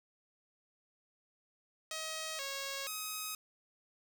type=tone with pitch steps; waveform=5% pulse; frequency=634 / 549 / 1265 Hz; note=D#5 / C#5 / D#6; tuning=+32 / -17 / +28 cents; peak=-27 dBFS; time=1.91-3.35 s; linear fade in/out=2 ms; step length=480 ms; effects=9-bit